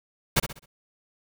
pink noise with echo, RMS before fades -20 dBFS, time 0.36-0.4 s, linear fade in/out 10 ms, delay 65 ms, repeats 4, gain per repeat -9 dB, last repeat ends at 0.66 s, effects none

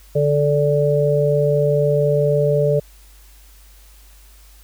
harmonic tone, 146 Hz, D3, 10 cents flat, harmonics 1 / 3 / 4, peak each -18 / -18 / -18 dBFS, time 0.15-2.8 s, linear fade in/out 10 ms, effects added 50 Hz sine -44 dBFS peak until 4.63 s + white hiss -51 dBFS RMS until 4.63 s

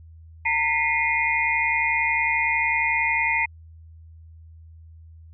sine tone cluster, 912 / 1969 / 2120 / 2455 Hz, A#5 / B6 / C7 / D#7, -38 / -6 / +22 / -24 cents, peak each -26 / -28 / -23 / -25 dBFS, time 0.45-3.46 s, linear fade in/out 10 ms, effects added 81 Hz sine -43 dBFS peak until 5.33 s

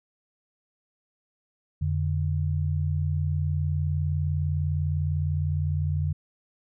sine tone pair together, 87 / 146.83 Hz, F2 / D3, -6 / 0 cents, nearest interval major sixth, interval 906 cents, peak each -25 / -27 dBFS, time 1.81-6.13 s, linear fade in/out 10 ms, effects none

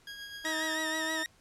20% pulse tone with tremolo, 1640 Hz, G#6, 22 cents flat, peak -35 dBFS, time 0.07-0.74 s, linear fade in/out 2 ms, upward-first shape triangle, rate 7.9 Hz, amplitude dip 45%
15% pulse tone with pitch glide, 316.2 to 318.8 Hz, D#4 to D#4, +28 to +42 cents, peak -28 dBFS, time 0.44-1.24 s, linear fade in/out 20 ms, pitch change +14 cents, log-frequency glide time 0.89-1.08 s
sawtooth tone with vibrato, 1864.7 Hz, A#6, in tune, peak -29 dBFS, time 0.45-1.26 s, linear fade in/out 0 ms, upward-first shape sine, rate 6.3 Hz, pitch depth 61 cents each way
effects pink hiss -63 dBFS RMS until 1.4 s + low-pass 10000 Hz 12 dB/octave

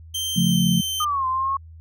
sawtooth tone with pitch glide, 3136 to 3102 Hz, G7 to G7, 0 to -19 cents, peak -21 dBFS, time 0.14-1.05 s, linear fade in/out 10 ms, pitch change -19 cents, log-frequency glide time 0.44-0.58 s
sine chord, Db augmented, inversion none, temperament equal, 138.59 / 174.61 / 220 Hz, Db3 / F3 / A3, 0 / 0 / 0 cents, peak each -24 / -18 / -23 dBFS, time 0.36-0.81 s, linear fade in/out 10 ms
sine exponential two-way sweep, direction down then up, 1244.5 to 1031 to 1099 Hz, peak -20 dBFS, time 1-1.57 s, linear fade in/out 5 ms, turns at 1.27 s
effects added 81 Hz sine -40 dBFS peak until 1.8 s

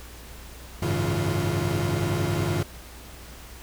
40% pulse tone cluster, 94.9 / 105.6 / 139.3 / 161.7 / 349.2 Hz, F#2 / G#2 / C#3 / E3 / F4, +44 / +29 / +9 / -33 / 0 cents, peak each -29 dBFS, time 0.82-2.63 s, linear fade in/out 5 ms, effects added 60 Hz sine -44 dBFS peak until 3.62 s + pink hiss -45 dBFS RMS until 3.62 s

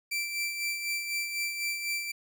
sawtooth tone with tremolo, 2341 Hz, D7, 6 cents flat, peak -25 dBFS, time 0.11-2.12 s, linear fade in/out 10 ms, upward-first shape sine, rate 4 Hz, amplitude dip 50%, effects none

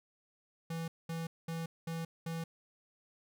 square tone bursts, 164.81 Hz, E3, in tune, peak -37 dBFS, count 5, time 0.7-2.44 s, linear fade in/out 5 ms, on 180 ms, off 210 ms, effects none

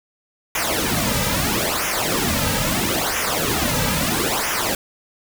pink noise with flanger, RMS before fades -21 dBFS, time 0.55-4.75 s, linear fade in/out 2 ms, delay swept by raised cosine 0.23 to 2.83 ms, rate 0.76 Hz, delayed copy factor -0.8, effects none

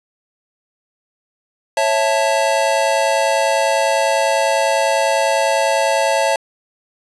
square chord, A major, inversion first, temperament just, 550 / 660 / 880 Hz, C#5 / E5 / A5, -14 / +2 / 0 cents, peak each -19 dBFS, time 1.77-6.36 s, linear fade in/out 2 ms, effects resampled to 24000 Hz + 8-bit

